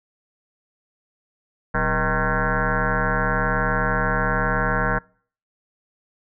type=tone with frequency modulation; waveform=sine; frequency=779 Hz; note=G5; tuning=11 cents flat; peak=-18 dBFS; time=1.74-4.99 s; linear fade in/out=10 ms; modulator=149 Hz; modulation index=6.2; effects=noise-tail reverb RT60 0.5 s tail -26 dB re dry